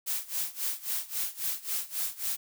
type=noise with tremolo; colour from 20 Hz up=blue; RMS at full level=-30 dBFS; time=0.06-2.37 s; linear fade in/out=20 ms; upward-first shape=sine; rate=3.7 Hz; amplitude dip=90%; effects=none